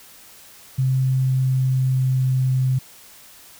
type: tone with pitch glide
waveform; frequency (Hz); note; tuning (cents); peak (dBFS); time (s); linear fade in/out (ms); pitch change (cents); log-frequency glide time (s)
sine; 131.1 to 129.97; C3 to C3; +4 to -11; -16; 0.78-2.79; 10; -15; 0.95-2.32
effects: white hiss -46 dBFS RMS until 3.59 s